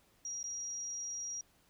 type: tone with dropouts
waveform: sine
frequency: 5710 Hz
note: F8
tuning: 37 cents sharp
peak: -38 dBFS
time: 0.25-1.41 s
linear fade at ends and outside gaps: 2 ms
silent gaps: 0.43-0.44 s
effects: pink hiss -69 dBFS RMS until 1.69 s